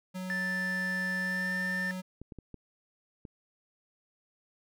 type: tone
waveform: square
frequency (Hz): 185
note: F#3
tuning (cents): 0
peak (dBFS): -36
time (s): 0.14-2.02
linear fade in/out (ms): 20
type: tone with pitch glide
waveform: triangle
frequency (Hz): 1760 to 1788.7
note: A6 to A6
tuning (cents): 0 to +28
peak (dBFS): -29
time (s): 0.3-1.91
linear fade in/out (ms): 0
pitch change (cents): +28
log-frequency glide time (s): 1.2-1.54
type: clicks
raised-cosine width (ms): 3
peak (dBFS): -31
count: 5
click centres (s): 2.216 / 2.322 / 2.387 / 2.543 / 3.252
effects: none